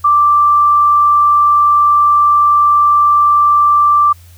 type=tone; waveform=sine; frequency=1174.7 Hz; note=D6; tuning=in tune; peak=-6 dBFS; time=0.04-4.13 s; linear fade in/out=10 ms; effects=added 86 Hz sine -37 dBFS peak until 4.37 s + white hiss -47 dBFS RMS until 4.37 s